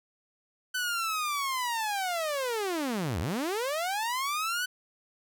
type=linear two-way sweep; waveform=sawtooth; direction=down then up; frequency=1513 to 70.5 to 1513 Hz; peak=-25 dBFS; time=0.74-4.66 s; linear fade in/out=10 ms; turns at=3.2 s; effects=none